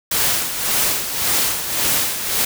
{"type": "noise with tremolo", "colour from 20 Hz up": "white", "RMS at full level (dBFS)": -17, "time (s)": [0.11, 2.45], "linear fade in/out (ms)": 5, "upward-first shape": "sine", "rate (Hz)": 1.8, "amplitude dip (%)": 60, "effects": []}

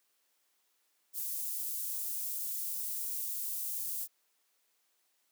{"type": "high-pass noise", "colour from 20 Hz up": "white", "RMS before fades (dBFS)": -37, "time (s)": [1.13, 4.08], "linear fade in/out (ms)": 50, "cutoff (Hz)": 10000, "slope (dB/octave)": 12, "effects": ["white hiss -75 dBFS RMS until 5.31 s", "high-pass 300 Hz 12 dB/octave"]}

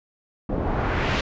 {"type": "noise with low-pass filter sweep", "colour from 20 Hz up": "pink", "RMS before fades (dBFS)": -24, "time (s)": [0.49, 1.21], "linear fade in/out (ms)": 5, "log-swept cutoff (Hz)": [520, 3600], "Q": 1.1, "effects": ["resampled to 16000 Hz"]}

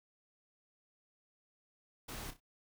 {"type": "noise with echo", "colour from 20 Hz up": "pink", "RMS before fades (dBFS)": -45, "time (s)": [2.08, 2.31], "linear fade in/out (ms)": 10, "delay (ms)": 31, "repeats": 3, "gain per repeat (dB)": -10, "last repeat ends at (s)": 2.403, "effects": []}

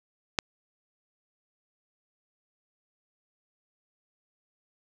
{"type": "click", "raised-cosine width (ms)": 0.2, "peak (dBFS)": -6, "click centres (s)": 0.388, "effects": []}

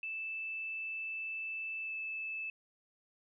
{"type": "tone with pitch glide", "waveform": "sine", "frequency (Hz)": [2637, 2622], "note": ["E7", "E7"], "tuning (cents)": [0, -10], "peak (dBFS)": -37, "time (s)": [0.03, 2.5], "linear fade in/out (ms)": 2, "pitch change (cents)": -10, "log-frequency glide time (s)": [1.82, 1.93], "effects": []}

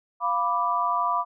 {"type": "chord", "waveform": "sine", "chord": "B diminished", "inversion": "second", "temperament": "equal", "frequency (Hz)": [698.5, 987.8, 1174.7], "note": ["F5", "B5", "D6"], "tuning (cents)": [0, 0, 0], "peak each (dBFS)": [-29, -25, -25], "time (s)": [0.2, 1.25], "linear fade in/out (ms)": 50, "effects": []}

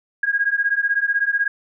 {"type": "beating tone pair", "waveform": "sine", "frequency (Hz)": [1628, 1644], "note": ["G#6", "G#6"], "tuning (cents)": [-35, -18], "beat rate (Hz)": 16, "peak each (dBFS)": -20, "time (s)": [0.23, 1.48], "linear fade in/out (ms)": 5, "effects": []}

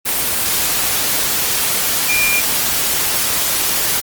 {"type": "tone in noise", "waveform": "sine", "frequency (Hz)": 2400, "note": "D7", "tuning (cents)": 37, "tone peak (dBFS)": -15, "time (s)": [2.08, 2.41], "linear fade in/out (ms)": 20, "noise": "white", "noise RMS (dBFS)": -17, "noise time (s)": [0.05, 4.01], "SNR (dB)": -1, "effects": ["Opus 24 kbps"]}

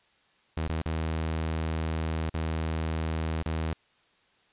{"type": "tone with dropouts", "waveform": "sawtooth", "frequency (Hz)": 80, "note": "D#2", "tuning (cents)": 49, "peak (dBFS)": -24, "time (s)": [0.57, 3.73], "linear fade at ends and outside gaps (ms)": 0, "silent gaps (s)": [[0.676, 0.695], [0.816, 0.859], [2.296, 2.342], [3.425, 3.461]], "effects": ["white hiss -65 dBFS RMS until 4.52 s", "resampled to 8000 Hz"]}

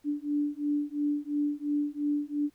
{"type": "beating tone pair", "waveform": "sine", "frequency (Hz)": [291.1, 294], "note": ["D4", "D4"], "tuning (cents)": [-15, 2], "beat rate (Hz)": 2.9, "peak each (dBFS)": -30, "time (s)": [0.04, 2.5], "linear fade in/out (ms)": 50, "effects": ["pink hiss -68 dBFS RMS until 2.54 s"]}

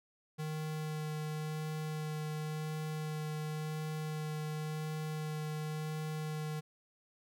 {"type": "tone with vibrato", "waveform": "square", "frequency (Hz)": 154.3, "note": "D#3", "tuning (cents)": -14, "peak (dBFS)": -37, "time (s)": [0.38, 6.61], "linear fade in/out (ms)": 20, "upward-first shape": "sine", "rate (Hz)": 0.93, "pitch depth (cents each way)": 10, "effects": []}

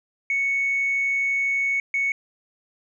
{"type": "tone bursts at uneven times", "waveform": "sine", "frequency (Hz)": 2217, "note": "C#7", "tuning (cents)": 0, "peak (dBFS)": -19, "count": 2, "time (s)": [[0.3, 1.8], [1.94, 2.12]], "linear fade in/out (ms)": 2, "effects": ["tanh soft clip ceiling -16 dBFS"]}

